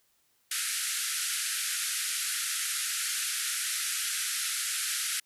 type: band-pass noise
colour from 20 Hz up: white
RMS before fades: -32 dBFS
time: 0.51-5.2 s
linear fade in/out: 5 ms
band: 1300 to 12000 Hz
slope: 96 dB/octave
effects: white hiss -70 dBFS RMS until 5.25 s